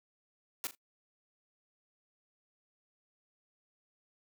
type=noise with echo; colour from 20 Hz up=white; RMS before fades=-36 dBFS; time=0.64-0.67 s; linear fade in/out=0 ms; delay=40 ms; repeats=2; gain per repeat=-13 dB; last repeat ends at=0.75 s; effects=noise-tail reverb RT60 0.1 s tail -19 dB re dry + high-pass 200 Hz 12 dB/octave